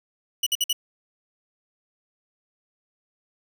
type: tone bursts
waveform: sawtooth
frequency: 2942 Hz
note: F#7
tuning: 11 cents flat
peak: -17 dBFS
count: 4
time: 0.43-0.729 s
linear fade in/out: 5 ms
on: 35 ms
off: 53 ms
effects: none